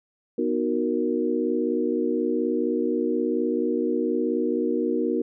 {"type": "chord", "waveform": "sine", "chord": "B major seventh", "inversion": "none", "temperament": "equal", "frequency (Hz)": [246.9, 311.1, 370, 466.2], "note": ["B3", "D#4", "F#4", "A#4"], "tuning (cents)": [0, 0, 0, 0], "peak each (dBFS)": -27, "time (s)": [0.38, 5.22], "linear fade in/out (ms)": 5, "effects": []}